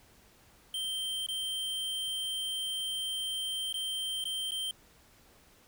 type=tone with dropouts; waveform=square; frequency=3136 Hz; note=G7; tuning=in tune; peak=-33 dBFS; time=0.74-4.71 s; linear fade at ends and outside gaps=2 ms; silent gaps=1.264-1.286 / 3.727-3.741 / 4.241-4.253 / 4.509-4.518 s; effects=pink hiss -61 dBFS RMS until 5.67 s